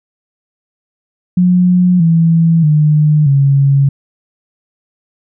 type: tone with pitch steps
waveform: sine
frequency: 180 / 165.06 / 151.36 / 138.8 Hz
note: F#3 / E3 / D#3 / C#3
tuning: -47 / +3 / -47 / +3 cents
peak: -6 dBFS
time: 1.37-3.89 s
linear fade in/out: 5 ms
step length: 630 ms
effects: none